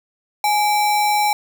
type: tone with sample-and-hold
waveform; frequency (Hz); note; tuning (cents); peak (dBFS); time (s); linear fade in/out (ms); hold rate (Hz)
sine; 836; G#5; +11; -14; 0.44-1.33; 2; 3150
effects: none